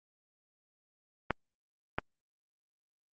clicks, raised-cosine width 0.5 ms, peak -12 / -14 dBFS, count 2, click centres 1.307 / 1.985 s, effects Opus 32 kbps

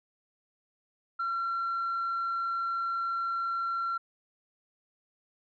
sine tone, 1363 Hz, F6, 43 cents flat, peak -27 dBFS, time 1.19-3.98 s, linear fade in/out 10 ms, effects tanh soft clip ceiling -26 dBFS

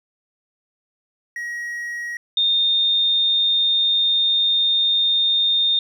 triangle / sine tone pair in turn, 1900 / 3649 Hz, A#6 / A#7, +33 / -38 cents, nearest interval major seventh, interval 1129 cents, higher second, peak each -24 / -15 dBFS, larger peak second, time 1.36-2.17 / 2.37-5.79 s, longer second, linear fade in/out 2 ms, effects none

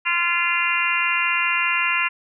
harmonic tone, 345.2 Hz, F4, 20 cents flat, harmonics 3 / 4 / 5 / 6 / 7 / 8, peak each -26 / -27 / -28 / -25 / -25 / -23 dBFS, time 0.05-2.09 s, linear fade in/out 20 ms, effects none

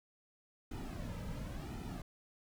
brown noise with flanger, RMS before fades -43 dBFS, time 0.71-2.02 s, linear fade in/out 5 ms, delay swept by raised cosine 1.8 to 2.8 ms, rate 0.93 Hz, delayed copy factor -0.65, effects none

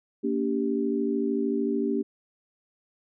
sine chord, G minor, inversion first, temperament equal with one note detuned, 233.1 / 286.5 / 392 Hz, Bb3 / D4 / G4, 0 / -43 / 0 cents, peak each -28 dBFS, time 0.23-2.03 s, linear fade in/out 20 ms, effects none

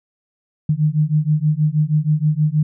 sine beating tone pair, 149.4 / 155.7 Hz, D3 / D#3, +30 / +2 cents, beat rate 6.3 Hz, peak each -17 dBFS, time 0.69-2.63 s, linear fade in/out 5 ms, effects none

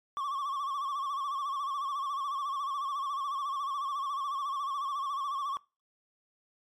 triangle tone with vibrato, 1118 Hz, C#6, 14 cents sharp, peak -29 dBFS, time 0.17-5.57 s, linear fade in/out 0 ms, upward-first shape sine, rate 14 Hz, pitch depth 86 cents each way, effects noise-tail reverb RT60 0.3 s tail -23 dB re dry + MP3 96 kbps

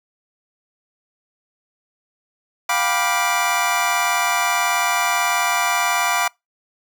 25% pulse chord, G dominant seventh, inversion third, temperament just, 705.6 / 784 / 980 / 1176 Hz, F5 / G5 / B5 / D6, +18 / 0 / -14 / +2 cents, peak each -19 / -23 / -19 / -19 dBFS, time 2.69-6.28 s, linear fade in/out 5 ms, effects noise-tail reverb RT60 0.2 s tail -26 dB re dry

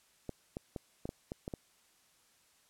clicks, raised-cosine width 2 ms, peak -25 dBFS, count 8, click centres 0.293 / 0.569 / 0.762 / 1.055 / 1.091 / 1.319 / 1.479 / 1.538 s, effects white hiss -68 dBFS RMS until 2.69 s + low-pass 11000 Hz 12 dB/octave

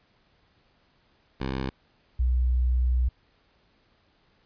10% pulse / sine tone pair in turn, 66 / 62.02 Hz, C2 / B1, +16 / +8 cents, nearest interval minor second, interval 108 cents, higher first, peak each -20 dBFS, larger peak neither, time 1.4-1.7 / 2.19-3.09 s, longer second, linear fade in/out 10 ms, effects pink hiss -65 dBFS RMS until 4.45 s + resampled to 11025 Hz

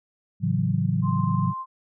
sine chord, F# minor seventh, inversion first, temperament equal, 110 / 138.59 / 164.81 / 185 Hz, A2 / C#3 / E3 / F#3, 0 / 0 / 0 / 0 cents, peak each -26 dBFS, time 0.4-1.54 s, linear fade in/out 50 ms
sine tone, 1047 Hz, C6, 1 cent sharp, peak -29 dBFS, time 1.02-1.66 s, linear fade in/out 50 ms
effects none

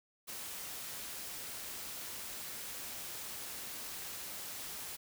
white noise, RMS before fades -44 dBFS, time 0.27-4.97 s, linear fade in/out 20 ms, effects none

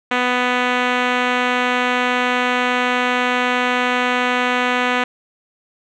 5% pulse tone with low-pass filter, 248.3 Hz, B3, 9 cents sharp, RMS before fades -18 dBFS, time 0.11-5.04 s, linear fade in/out 5 ms, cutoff 3000 Hz, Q 0.74, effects none

